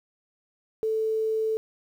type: tone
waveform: sine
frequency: 440 Hz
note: A4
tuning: in tune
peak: -23 dBFS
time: 0.83-1.57 s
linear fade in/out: 0 ms
effects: 9-bit